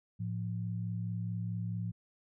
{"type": "tone pair together", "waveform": "sine", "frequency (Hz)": [110, 174.61], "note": ["A2", "F3"], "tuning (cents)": [0, 0], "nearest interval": "minor sixth", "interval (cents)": 800, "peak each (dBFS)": [-35, -38], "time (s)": [0.19, 1.92], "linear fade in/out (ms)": 20, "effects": []}